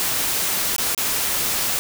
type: noise with dropouts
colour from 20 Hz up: white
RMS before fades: -22 dBFS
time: 0-1.79 s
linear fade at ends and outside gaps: 0 ms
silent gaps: 0.763-0.782 / 0.948-0.977 s
effects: none